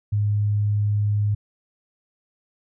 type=tone; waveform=sine; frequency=103.83 Hz; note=G#2; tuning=in tune; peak=-18 dBFS; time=0.12-1.35 s; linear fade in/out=10 ms; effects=none